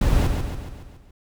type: noise with echo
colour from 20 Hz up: brown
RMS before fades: -18 dBFS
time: 0.01-0.27 s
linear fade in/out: 5 ms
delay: 140 ms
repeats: 6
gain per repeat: -5 dB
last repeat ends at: 1.11 s
effects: none